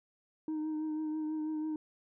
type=tone with vibrato; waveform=sine; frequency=310 Hz; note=D#4; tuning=6 cents flat; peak=-30 dBFS; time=0.48-1.76 s; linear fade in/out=2 ms; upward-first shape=triangle; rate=6.1 Hz; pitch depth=27 cents each way; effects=tanh soft clip ceiling -32 dBFS